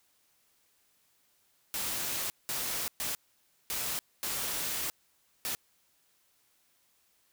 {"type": "noise bursts at uneven times", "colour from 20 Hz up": "white", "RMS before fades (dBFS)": -34, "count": 6, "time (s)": [[1.74, 2.3], [2.49, 2.88], [3, 3.15], [3.7, 3.99], [4.23, 4.9], [5.45, 5.55]], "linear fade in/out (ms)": 0, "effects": ["white hiss -70 dBFS RMS until 7.32 s"]}